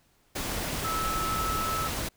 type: tone in noise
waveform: sine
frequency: 1306 Hz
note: E6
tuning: 17 cents flat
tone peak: -29 dBFS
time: 0.84-1.88 s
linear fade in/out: 10 ms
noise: pink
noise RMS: -32 dBFS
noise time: 0.35-2.09 s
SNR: 0 dB
effects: pink hiss -66 dBFS RMS until 2.16 s